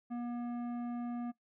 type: tone with tanh clipping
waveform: triangle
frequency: 240.1 Hz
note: B3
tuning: 49 cents flat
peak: -38 dBFS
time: 0.1-1.32 s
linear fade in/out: 20 ms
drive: 16 dB
effects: noise-tail reverb RT60 0.1 s tail -18 dB re dry